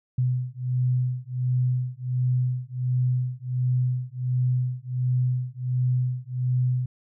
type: beating tone pair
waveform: sine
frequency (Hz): 125.3 / 126.7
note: B2 / B2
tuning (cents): +25 / +45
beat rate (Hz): 1.4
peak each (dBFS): -25 / -25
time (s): 0.18-6.86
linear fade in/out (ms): 5
effects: none